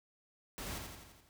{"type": "noise with echo", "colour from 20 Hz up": "pink", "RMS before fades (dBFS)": -43, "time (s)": [0.58, 0.78], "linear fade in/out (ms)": 0, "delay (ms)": 85, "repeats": 6, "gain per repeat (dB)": -4, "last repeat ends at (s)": 1.29, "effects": []}